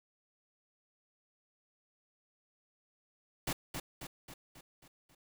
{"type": "noise with echo", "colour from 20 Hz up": "pink", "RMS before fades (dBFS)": -35, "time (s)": [3.47, 3.53], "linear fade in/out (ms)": 5, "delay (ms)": 270, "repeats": 6, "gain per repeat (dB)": -5, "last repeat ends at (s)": 5.15, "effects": []}